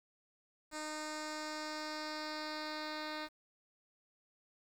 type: tone with low-pass filter sweep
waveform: 10% pulse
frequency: 306.6 Hz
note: D#4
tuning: 25 cents flat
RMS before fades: -42 dBFS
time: 0.71-3.29 s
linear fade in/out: 50 ms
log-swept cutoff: 7600 to 3800 Hz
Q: 2.4
effects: 10-bit